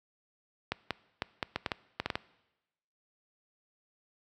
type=clicks; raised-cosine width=0.3 ms; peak=-14 dBFS; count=11; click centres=0.72 / 0.907 / 1.221 / 1.428 / 1.56 / 1.662 / 1.718 / 2 / 2.06 / 2.102 / 2.155 s; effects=noise-tail reverb RT60 1.0 s tail -21 dB re dry + high-pass 60 Hz 12 dB/octave